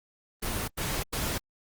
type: noise bursts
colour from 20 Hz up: pink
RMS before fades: -31 dBFS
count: 3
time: 0.42-1.384 s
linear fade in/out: 10 ms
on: 260 ms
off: 92 ms
effects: Opus 24 kbps